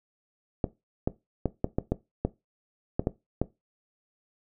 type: clicks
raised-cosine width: 2 ms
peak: -11 dBFS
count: 10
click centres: 0.642 / 1.075 / 1.457 / 1.644 / 1.785 / 1.92 / 2.25 / 2.995 / 3.071 / 3.416 s
effects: noise-tail reverb RT60 0.2 s tail -17 dB re dry